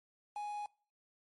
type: tone with quantisation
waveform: triangle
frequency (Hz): 830.6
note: G#5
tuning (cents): 0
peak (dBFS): -36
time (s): 0.36-0.66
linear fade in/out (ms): 2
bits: 9
effects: noise-tail reverb RT60 0.4 s tail -23 dB re dry + MP3 48 kbps